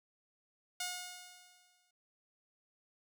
5% pulse tone with exponential decay, 721 Hz, F#5, 45 cents flat, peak -24 dBFS, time 0.8-1.91 s, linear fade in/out 5 ms, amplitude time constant 240 ms, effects none

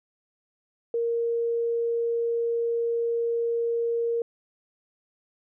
sine tone, 466.2 Hz, A#4, in tune, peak -23 dBFS, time 0.94-4.22 s, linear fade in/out 2 ms, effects none

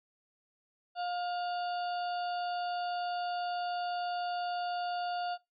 harmonic tone with a mistuned harmonic, 709 Hz, F5, 26 cents sharp, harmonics 1 / 2 / 4 / 5 / 6, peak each -33 / -43 / -48 / -51 / -48 dBFS, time 0.95-5.38 s, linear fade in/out 50 ms, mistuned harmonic 6, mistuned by +110 cents, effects noise-tail reverb RT60 0.2 s tail -21 dB re dry

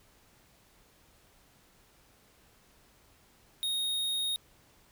square tone, 3729 Hz, A#7, in tune, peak -30 dBFS, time 3.63-4.36 s, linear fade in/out 0 ms, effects pink hiss -63 dBFS RMS until 4.91 s

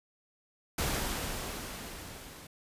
pink noise with level ramp, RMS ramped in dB -31 to -49 dBFS, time 0.78-2.47 s, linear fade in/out 5 ms, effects resampled to 32000 Hz

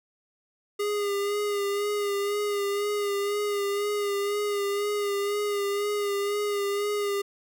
square tone with vibrato, 407.9 Hz, G#4, 31 cents flat, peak -26 dBFS, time 0.79-7.22 s, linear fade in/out 10 ms, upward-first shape sine, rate 2 Hz, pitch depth 31 cents each way, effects none

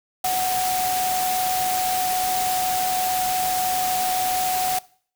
sine tone in noise, 740 Hz, F#5, in tune, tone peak -21 dBFS, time 0.24-4.79 s, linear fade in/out 5 ms, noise white, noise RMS -27 dBFS, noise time 0.24-4.79 s, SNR +3 dB, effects noise-tail reverb RT60 0.5 s tail -21 dB re dry

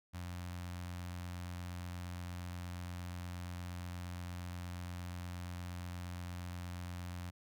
sawtooth tone with notch filter, 88.5 Hz, F2, 23 cents sharp, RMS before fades -44 dBFS, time 0.13-7.31 s, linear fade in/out 20 ms, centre 410 Hz, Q 0.91, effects none

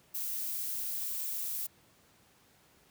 violet noise, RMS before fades -36 dBFS, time 0.14-1.67 s, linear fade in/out 10 ms, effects pink hiss -64 dBFS RMS until 2.9 s + high-pass 80 Hz 12 dB/octave

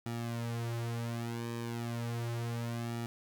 sawtooth tone with flanger, 117.3 Hz, A#2, 11 cents sharp, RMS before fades -37 dBFS, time 0.06-3.06 s, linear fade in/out 0 ms, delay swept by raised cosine 1.9 to 7.1 ms, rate 0.34 Hz, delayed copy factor -0.85, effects none

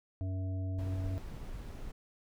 harmonic tone, 93.9 Hz, F#2, 26 cents sharp, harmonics 1 / 3 / 5 / 7, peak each -33 / -44 / -58 / -50 dBFS, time 0.21-1.18 s, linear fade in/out 0 ms
brown noise, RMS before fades -43 dBFS, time 0.78-1.92 s, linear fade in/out 10 ms
effects none

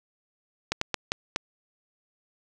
slowing click train, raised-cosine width 0.2 ms, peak -8 dBFS, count 5, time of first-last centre 0.72-1.361 s, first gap 94 ms, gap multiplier 1.37, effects none

